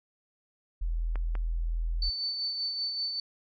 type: tone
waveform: sine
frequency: 41.39 Hz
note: E1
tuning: 8 cents sharp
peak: -27 dBFS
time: 0.81-2.1 s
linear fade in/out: 10 ms
type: clicks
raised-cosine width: 0.5 ms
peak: -25 dBFS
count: 2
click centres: 1.157 / 1.353 s
type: tone with tremolo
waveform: sine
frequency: 4519 Hz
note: C#8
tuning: 33 cents sharp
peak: -28 dBFS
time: 2.02-3.2 s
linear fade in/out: 2 ms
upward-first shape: sine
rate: 5.2 Hz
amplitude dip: 40%
effects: none